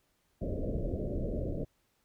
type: low-pass noise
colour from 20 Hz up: pink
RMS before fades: -34 dBFS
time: 0.41-1.65 s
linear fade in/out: 10 ms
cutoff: 640 Hz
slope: 96 dB/octave
effects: pink hiss -74 dBFS RMS until 2.04 s